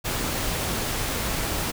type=noise; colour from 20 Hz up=pink; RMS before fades=-27 dBFS; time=0.04-1.72 s; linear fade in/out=20 ms; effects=none